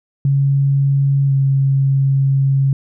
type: tone with pitch glide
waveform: sine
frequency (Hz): 138.59 to 136.37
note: C#3 to C#3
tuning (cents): 0 to -28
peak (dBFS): -11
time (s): 0.25-2.73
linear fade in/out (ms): 2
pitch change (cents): -28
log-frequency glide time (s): 1.27-1.32
effects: none